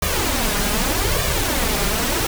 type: noise with flanger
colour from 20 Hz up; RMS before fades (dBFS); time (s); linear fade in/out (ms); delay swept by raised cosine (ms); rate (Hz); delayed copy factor
pink; -20; 0.02-2.27; 5; 1.7 to 5; 0.83; +0.65
effects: none